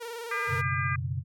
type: tone with vibrato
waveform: sawtooth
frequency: 466.2 Hz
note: A#4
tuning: in tune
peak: -32 dBFS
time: 0-0.62 s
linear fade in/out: 20 ms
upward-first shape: square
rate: 19 Hz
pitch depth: 45 cents each way
type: harmonic tone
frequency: 401.8 Hz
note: G4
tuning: 43 cents sharp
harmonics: 3 / 4 / 5 / 6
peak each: -32 / -33 / -34 / -37 dBFS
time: 0.31-0.96 s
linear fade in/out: 5 ms
type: chord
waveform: sine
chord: F# suspended fourth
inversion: none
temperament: just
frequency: 92.5 / 123.33 / 138.75 Hz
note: F#2 / B2 / C#3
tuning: 0 / -2 / +2 cents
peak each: -33 dBFS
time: 0.47-1.24 s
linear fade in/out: 50 ms
effects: none